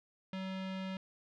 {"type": "tone with low-pass filter", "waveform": "square", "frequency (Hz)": 189.5, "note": "F#3", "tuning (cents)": 42, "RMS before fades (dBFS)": -40, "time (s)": [0.33, 0.97], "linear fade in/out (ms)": 2, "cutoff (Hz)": 3300, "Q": 1.8, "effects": []}